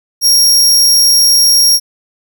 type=tone; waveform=sawtooth; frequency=5588 Hz; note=F8; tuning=in tune; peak=-3 dBFS; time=0.21-1.8 s; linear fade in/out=50 ms; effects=none